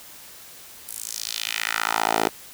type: tone with high-pass filter sweep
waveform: 10% pulse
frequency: 55 Hz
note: A1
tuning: in tune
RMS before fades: -26 dBFS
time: 0.87-2.29 s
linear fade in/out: 10 ms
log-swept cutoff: 11000 to 450 Hz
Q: 1.8
effects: white hiss -44 dBFS RMS until 2.53 s